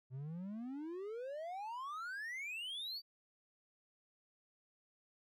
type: exponential sweep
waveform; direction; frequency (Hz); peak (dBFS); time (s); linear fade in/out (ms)
triangle; up; 124.1 to 4685; -40; 0.1-3.02; 50
effects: none